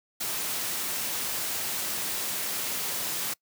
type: noise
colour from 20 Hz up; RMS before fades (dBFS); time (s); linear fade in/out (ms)
white; -31; 0.2-3.34; 10
effects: noise-tail reverb RT60 0.1 s tail -24 dB re dry + high-pass 100 Hz 12 dB/octave